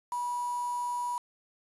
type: tone with quantisation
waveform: sine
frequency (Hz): 972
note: B5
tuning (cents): -28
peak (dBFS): -30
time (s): 0.12-1.18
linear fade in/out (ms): 2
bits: 7
effects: resampled to 24000 Hz